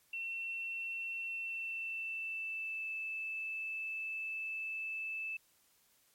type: tone with pitch glide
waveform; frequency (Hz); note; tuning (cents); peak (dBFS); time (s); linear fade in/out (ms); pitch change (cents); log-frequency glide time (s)
sine; 2705 to 2630; E7 to E7; +44 to -5; -37; 0.13-5.37; 5; -49; 1.26-2.89
effects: white hiss -70 dBFS RMS until 6.14 s + MP3 64 kbps